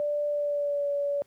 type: tone with pitch glide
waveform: sine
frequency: 587.3 to 570.9 Hz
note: D5 to D5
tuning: 0 to -49 cents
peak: -25 dBFS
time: 0-1.22 s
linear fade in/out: 0 ms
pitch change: -49 cents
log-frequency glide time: 0.27-0.89 s
effects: pink hiss -66 dBFS RMS until 1.26 s + high-pass 80 Hz 12 dB/octave